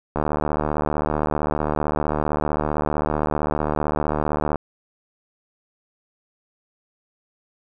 click train, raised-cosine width 1 ms, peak -8 dBFS, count 333, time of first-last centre 0.16-4.557 s, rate 75.5 Hz, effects none

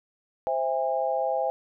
sine chord, C augmented, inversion none, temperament equal with one note detuned, 523.3 / 659.3 / 812.1 Hz, C5 / E5 / G#5, 0 / 0 / -39 cents, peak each -28 dBFS, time 0.47-1.5 s, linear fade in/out 0 ms, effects none

